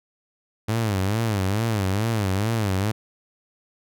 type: tone with vibrato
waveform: sawtooth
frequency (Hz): 104.2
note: G#2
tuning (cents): +6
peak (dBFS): -17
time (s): 0.68-2.92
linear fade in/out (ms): 10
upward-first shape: sine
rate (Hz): 2.3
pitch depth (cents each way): 180
effects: none